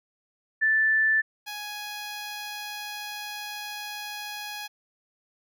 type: tone pair in turn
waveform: sine / 10% pulse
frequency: 1760 / 832.8 Hz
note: A6 / G#5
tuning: 0 / +5 cents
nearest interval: octave + minor second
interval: 1295 cents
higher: first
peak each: -19 / -26 dBFS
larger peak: first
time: 0.61-1.22 / 1.46-4.68 s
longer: second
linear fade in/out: 20 ms
effects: none